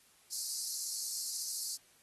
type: high-pass noise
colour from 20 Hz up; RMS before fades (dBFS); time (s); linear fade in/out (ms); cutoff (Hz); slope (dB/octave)
pink; -38; 0.31-1.77; 20; 4300; 96
effects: white hiss -65 dBFS RMS until 2.02 s + AAC 32 kbps